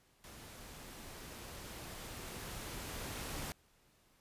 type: noise with level ramp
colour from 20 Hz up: pink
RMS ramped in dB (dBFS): -53 to -42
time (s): 0.24-3.52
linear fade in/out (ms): 0
effects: pink hiss -70 dBFS RMS until 4.2 s + resampled to 32000 Hz